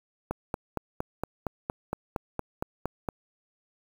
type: click train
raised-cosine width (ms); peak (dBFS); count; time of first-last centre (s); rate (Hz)
1; -15; 13; 0.31-3.088; 4.32
effects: 7-bit